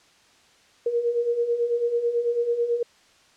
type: beating tone pair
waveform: sine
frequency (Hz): 466.9 / 476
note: A#4 / A#4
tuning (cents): +3 / +36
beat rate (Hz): 9.1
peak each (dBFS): -28 / -22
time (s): 0.86-2.83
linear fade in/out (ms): 5
effects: white hiss -57 dBFS RMS until 3.36 s + low-pass 6000 Hz 12 dB/octave